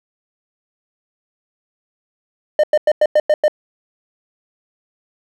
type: tone bursts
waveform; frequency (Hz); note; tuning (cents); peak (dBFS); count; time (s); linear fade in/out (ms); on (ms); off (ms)
triangle; 606; D#5; -46; -7; 7; 2.59-3.481; 2; 45; 96
effects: none